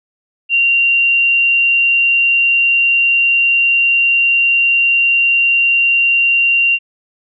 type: tone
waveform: sine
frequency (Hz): 2765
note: F7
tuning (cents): -18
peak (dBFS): -9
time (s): 0.49-6.79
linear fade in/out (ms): 50
effects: none